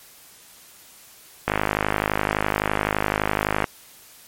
click train, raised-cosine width 0.5 ms, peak -4 dBFS, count 113, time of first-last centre 1.48-3.642 s, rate 51.8 Hz, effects white hiss -48 dBFS RMS until 4.27 s + MP3 64 kbps

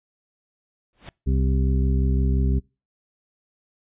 pink noise with exponential growth, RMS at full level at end -35 dBFS, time 0.93-1.09 s, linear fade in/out 0 ms, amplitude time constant 34 ms
harmonic tone, 65.8 Hz, C2, 10 cents sharp, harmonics 1 / 2 / 3 / 4 / 6, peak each -19 / -25 / -29 / -31 / -35 dBFS, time 1.26-2.6 s, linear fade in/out 20 ms
effects noise-tail reverb RT60 0.3 s tail -26 dB re dry + resampled to 8000 Hz

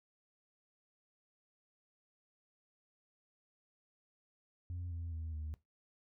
sine tone with pitch steps, 88 / 84.22 / 80.6 / 77.14 Hz, F2 / E2 / E2 / D#2, +14 / +38 / -38 / -14 cents, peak -37 dBFS, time 4.7-5.54 s, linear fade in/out 0 ms, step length 210 ms, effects noise-tail reverb RT60 0.2 s tail -21 dB re dry + tanh soft clip ceiling -37 dBFS

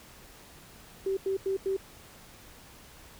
sine tone bursts, 386.4 Hz, G4, 25 cents flat, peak -26 dBFS, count 4, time 1.06-1.767 s, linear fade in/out 5 ms, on 110 ms, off 89 ms, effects pink hiss -52 dBFS RMS until 3.19 s

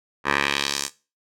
10% pulse tone with band-pass filter sweep, 70.4 Hz, C#2, 27 cents sharp, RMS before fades -24 dBFS, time 0.24-0.9 s, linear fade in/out 50 ms, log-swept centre 1400 to 7700 Hz, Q 1.4, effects noise-tail reverb RT60 0.3 s tail -18 dB re dry

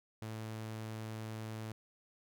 sawtooth tone, 110 Hz, A2, in tune, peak -37 dBFS, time 0.22-1.72 s, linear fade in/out 0 ms, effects none

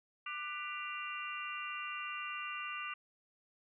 harmonic tone with a mistuned harmonic, 396.3 Hz, G4, 19 cents sharp, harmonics 3 / 4 / 5 / 6 / 7, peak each -43 / -48 / -48 / -48 / -43 dBFS, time 0.26-2.94 s, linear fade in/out 5 ms, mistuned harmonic 4, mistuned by -110 cents, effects none

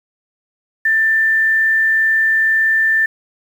sine tone, 1779 Hz, A6, 19 cents sharp, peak -11 dBFS, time 0.85-3.06 s, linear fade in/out 5 ms, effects 7-bit

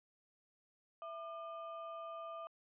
triangle ring-modulated tone, 932.3 Hz, A#5, in tune, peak -39 dBFS, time 1.02-2.47 s, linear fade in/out 0 ms, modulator 271 Hz, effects resampled to 8000 Hz

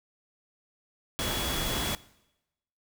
sine tone in noise, 3366 Hz, G#7, 23 cents sharp, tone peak -35 dBFS, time 1.19-1.95 s, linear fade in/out 0 ms, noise pink, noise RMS -31 dBFS, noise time 1.19-1.95 s, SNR -7 dB, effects noise-tail reverb RT60 0.9 s tail -20 dB re dry

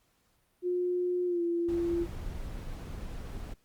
sine tone with pitch glide, 357.9 to 341.9 Hz, F4 to F4, +42 to -37 cents, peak -27 dBFS, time 0.62-2.07 s, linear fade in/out 50 ms, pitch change -79 cents, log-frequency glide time 1.26-1.42 s
brown noise, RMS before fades -39 dBFS, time 1.68-3.54 s, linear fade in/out 10 ms
effects pink hiss -71 dBFS RMS until 3.64 s + Opus 48 kbps

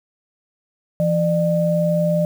sine tone pair together, 168.37 / 600 Hz, E3 / D5, +37 / +37 cents, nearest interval octave + minor seventh, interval 2200 cents, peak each -18 dBFS, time 1-2.25 s, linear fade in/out 0 ms, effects 7-bit

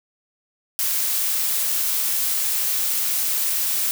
blue noise, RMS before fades -22 dBFS, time 0.79-3.91 s, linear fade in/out 0 ms, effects none

